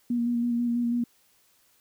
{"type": "tone with vibrato", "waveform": "sine", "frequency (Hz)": 238.3, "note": "A#3", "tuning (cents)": 38, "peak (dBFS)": -23, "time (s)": [0.1, 1.04], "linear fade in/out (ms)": 5, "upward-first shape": "square", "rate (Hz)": 6.1, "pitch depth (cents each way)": 18, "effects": ["white hiss -64 dBFS RMS until 1.8 s"]}